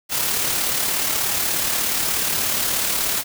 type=noise with amplitude modulation; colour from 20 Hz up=white; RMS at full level=-20 dBFS; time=0.09-3.24 s; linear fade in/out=50 ms; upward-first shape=sine; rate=36.7 Hz; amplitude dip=35%; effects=none